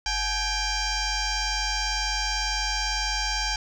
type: tone with frequency modulation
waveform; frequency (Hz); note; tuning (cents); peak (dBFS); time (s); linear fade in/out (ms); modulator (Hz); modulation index
sine; 2357; D7; +6; -23; 0.06-3.56; 2; 802; 4.7
effects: tanh soft clip ceiling -19 dBFS